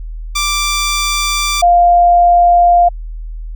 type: tone pair in turn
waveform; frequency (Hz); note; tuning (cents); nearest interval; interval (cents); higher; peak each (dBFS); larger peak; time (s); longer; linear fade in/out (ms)
10% pulse / sine; 1176 / 699.3; D6 / F5; +2 / +2; major sixth; 900; first; -5; neither; 0.35-1.62 / 1.62-2.89; neither; 10
effects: added 40 Hz sine -22 dBFS peak until 3.55 s